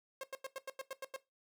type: tone bursts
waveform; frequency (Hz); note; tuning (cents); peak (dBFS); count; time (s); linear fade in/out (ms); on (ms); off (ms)
sawtooth; 536; C5; +42; -36; 9; 0.21-1.163; 2; 25; 91
effects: noise-tail reverb RT60 0.2 s tail -17 dB re dry